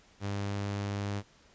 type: tone with pitch glide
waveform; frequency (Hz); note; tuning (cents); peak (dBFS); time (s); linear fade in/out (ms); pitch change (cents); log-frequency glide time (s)
sawtooth; 100.4 to 101.04; G2 to G#2; +42 to -47; -28; 0.2-1.23; 50; +11; 0.33-0.74
effects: pink hiss -61 dBFS RMS until 1.54 s + resampled to 16000 Hz